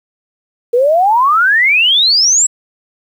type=exponential sweep; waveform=sine; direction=up; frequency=463.3 to 7902 Hz; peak=-7 dBFS; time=0.73-2.47 s; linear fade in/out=10 ms; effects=7-bit